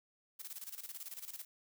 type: noise with tremolo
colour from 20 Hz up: blue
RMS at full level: -45 dBFS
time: 0.39-1.45 s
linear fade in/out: 10 ms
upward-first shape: square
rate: 18 Hz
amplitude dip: 75%
effects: none